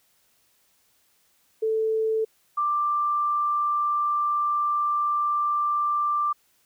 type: tone pair in turn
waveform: sine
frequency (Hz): 441 / 1180.7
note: A4 / D6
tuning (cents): +4 / +9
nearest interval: octave + perfect fourth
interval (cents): 1705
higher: second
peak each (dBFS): -21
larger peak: neither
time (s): 1.62-2.25 / 2.57-6.33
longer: second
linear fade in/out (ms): 10
effects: white hiss -65 dBFS RMS until 6.65 s